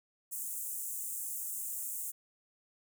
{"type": "high-pass noise", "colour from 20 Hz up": "pink", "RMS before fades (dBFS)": -39, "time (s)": [0.31, 2.12], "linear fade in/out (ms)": 20, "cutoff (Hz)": 7300, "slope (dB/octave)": 48, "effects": []}